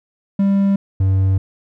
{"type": "tone pair in turn", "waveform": "triangle", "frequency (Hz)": [197.5, 95.72], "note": ["G3", "G2"], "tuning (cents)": [13, -41], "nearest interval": "octave + minor second", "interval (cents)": 1254, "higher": "first", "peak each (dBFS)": -10, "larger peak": "neither", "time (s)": [[0.39, 0.76], [1, 1.38]], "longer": "second", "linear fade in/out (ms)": 5, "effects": []}